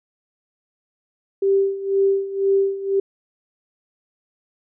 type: tone with tremolo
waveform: sine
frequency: 392 Hz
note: G4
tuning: in tune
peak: -13 dBFS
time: 1.42-3 s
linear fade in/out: 5 ms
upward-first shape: sine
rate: 2 Hz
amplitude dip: 80%
effects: none